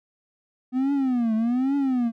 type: tone with vibrato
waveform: triangle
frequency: 248.8 Hz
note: B3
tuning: 13 cents sharp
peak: -18 dBFS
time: 0.72-2.12 s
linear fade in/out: 50 ms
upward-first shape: triangle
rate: 1.2 Hz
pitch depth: 240 cents each way
effects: none

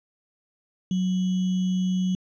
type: tone with sample-and-hold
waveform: sine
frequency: 184.6 Hz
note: F#3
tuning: 4 cents flat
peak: -21 dBFS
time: 0.91-2.15 s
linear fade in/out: 2 ms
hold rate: 3150 Hz
effects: resampled to 16000 Hz

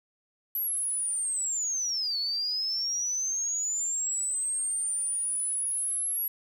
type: linear two-way sweep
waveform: sine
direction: down then up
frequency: 11840 to 4369 to 11450 Hz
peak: -27 dBFS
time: 0.55-6.28 s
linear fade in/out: 2 ms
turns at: 2.18 s
effects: 9-bit

